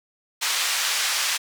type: band-pass noise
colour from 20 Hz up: white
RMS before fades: -24 dBFS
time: 0.41-1.38 s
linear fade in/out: 20 ms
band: 1100 to 6200 Hz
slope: 12 dB/octave
effects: none